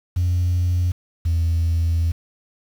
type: tone pair in turn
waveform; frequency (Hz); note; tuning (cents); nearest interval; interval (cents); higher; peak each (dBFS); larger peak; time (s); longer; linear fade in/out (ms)
sine; 88.7 / 83.06; F2 / E2; +27 / +14; minor second; 113; first; -15; neither; 0.16-0.92 / 1.25-2.12; second; 10
effects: tanh soft clip ceiling -13 dBFS + 7-bit